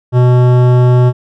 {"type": "tone with hard clipping", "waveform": "sine", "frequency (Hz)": 124.2, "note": "B2", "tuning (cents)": 10, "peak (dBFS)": -7, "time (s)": [0.12, 1.13], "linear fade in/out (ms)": 50, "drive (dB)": 15, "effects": []}